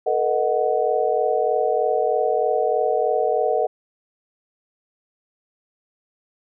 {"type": "chord", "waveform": "sine", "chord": "B dominant seventh", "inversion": "third", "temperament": "equal with one note detuned", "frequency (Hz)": [440, 483.2, 622.3, 740], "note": ["A4", "B4", "D#5", "F#5"], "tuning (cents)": [0, -38, 0, 0], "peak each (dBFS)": -23, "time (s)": [0.06, 3.67], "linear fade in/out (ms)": 10, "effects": []}